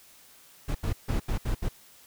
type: noise bursts at uneven times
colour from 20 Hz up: brown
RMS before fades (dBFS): -27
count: 6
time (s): 0.68-0.75 / 0.83-0.93 / 1.08-1.2 / 1.28-1.38 / 1.45-1.55 / 1.62-1.69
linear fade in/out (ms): 10
effects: white hiss -55 dBFS RMS until 2.06 s